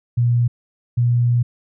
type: tone pair in turn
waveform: sine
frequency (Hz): 120 / 120.55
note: B2 / B2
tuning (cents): -49 / -41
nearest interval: unison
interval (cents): 8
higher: second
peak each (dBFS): -13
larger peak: neither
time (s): 0.17-0.48 / 0.97-1.43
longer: second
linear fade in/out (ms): 10
effects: none